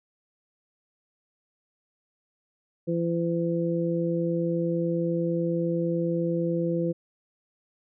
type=harmonic tone; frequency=169.1 Hz; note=E3; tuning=44 cents sharp; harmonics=1 / 2 / 3; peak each=-27 / -28 / -29 dBFS; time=2.87-6.93 s; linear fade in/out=20 ms; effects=none